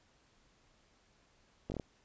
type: slowing click train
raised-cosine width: 2 ms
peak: -25 dBFS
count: 5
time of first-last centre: 1.7-1.798 s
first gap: 19 ms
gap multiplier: 1.17
effects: pink hiss -69 dBFS RMS until 2.04 s + resampled to 16000 Hz